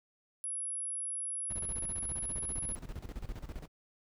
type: tone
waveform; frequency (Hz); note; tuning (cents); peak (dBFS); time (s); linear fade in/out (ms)
sine; 10500; E9; -8; -35; 0.44-2.75; 0
type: noise with tremolo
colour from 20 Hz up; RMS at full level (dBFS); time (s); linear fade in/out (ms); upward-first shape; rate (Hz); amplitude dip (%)
brown; -41; 1.49-3.68; 20; square; 15; 75
effects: none